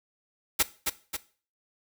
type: noise with echo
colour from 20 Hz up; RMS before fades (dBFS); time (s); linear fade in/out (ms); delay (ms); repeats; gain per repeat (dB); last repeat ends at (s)
white; -22; 0.59-0.63; 10; 270; 2; -5; 1.17
effects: noise-tail reverb RT60 0.4 s tail -17 dB re dry